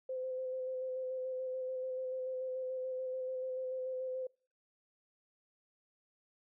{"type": "tone with vibrato", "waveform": "sine", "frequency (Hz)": 515, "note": "C5", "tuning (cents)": -28, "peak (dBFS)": -36, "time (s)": [0.09, 4.27], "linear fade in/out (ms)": 5, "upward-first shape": "square", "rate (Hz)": 6.9, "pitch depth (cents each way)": 14, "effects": ["noise-tail reverb RT60 0.4 s tail -25 dB re dry"]}